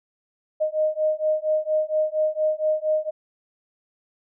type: beating tone pair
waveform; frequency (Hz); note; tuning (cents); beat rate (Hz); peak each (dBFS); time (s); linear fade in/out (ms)
sine; 617 / 621.3; D#5 / D#5; -15 / -3; 4.3; -23; 0.6-3.11; 20
effects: none